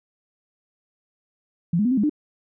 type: tone with pitch steps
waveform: sine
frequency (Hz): 170.2 / 209.6 / 247 / 264.1 / 207.2 / 299.6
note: F3 / G#3 / B3 / C4 / G#3 / D4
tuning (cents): -44 / +16 / 0 / +16 / -4 / +35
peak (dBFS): -17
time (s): 1.73-2.096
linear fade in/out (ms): 5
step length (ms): 61
effects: none